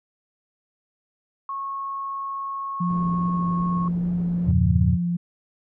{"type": "tone", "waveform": "sine", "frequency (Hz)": 1096, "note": "C#6", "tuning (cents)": -20, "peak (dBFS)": -27, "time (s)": [1.49, 3.88], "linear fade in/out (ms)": 2}
{"type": "tone with vibrato", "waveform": "sine", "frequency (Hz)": 174.61, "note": "F3", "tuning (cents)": 0, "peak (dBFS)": -21, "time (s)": [2.8, 5.17], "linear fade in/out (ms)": 10, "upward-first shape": "sine", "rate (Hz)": 2.5, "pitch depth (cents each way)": 12}
{"type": "low-pass noise", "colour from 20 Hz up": "white", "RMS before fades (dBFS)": -38, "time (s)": [2.89, 4.52], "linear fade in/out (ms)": 10, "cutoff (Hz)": 240, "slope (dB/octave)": 12}
{"type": "chord", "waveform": "sine", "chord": "E diminished seventh", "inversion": "none", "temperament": "equal", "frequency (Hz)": [82.41, 98, 116.54, 138.59], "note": ["E2", "G2", "Bb2", "Db3"], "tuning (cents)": [0, 0, 0, 0], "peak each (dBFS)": [-20, -24, -23, -25], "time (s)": [4.44, 4.98], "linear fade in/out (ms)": 50}
{"effects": []}